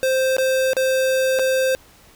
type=tone with dropouts; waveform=square; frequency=523.3 Hz; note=C5; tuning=in tune; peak=-17 dBFS; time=0.03-1.75 s; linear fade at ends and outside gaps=0 ms; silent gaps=0.367-0.383 / 0.733-0.767 / 1.389-1.394 s; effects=pink hiss -50 dBFS RMS until 2.15 s